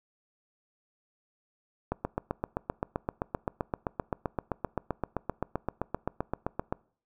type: click train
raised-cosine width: 1 ms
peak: -15 dBFS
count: 38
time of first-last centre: 1.92-6.725 s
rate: 7.7 Hz
effects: noise-tail reverb RT60 0.5 s tail -24 dB re dry